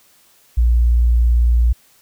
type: tone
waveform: sine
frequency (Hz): 59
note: A#1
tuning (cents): +22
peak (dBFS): -10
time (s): 0.57-1.73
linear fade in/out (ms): 10
effects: white hiss -53 dBFS RMS until 2.01 s